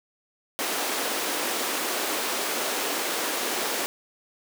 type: high-pass noise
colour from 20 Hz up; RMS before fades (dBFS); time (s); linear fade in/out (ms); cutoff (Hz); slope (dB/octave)
pink; -28; 0.59-3.86; 0; 300; 24
effects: none